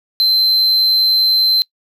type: tone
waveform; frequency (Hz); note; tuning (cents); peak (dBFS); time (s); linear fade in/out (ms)
triangle; 4095; C8; -38; -9; 0.2-1.62; 0
effects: noise-tail reverb RT60 0.1 s tail -25 dB re dry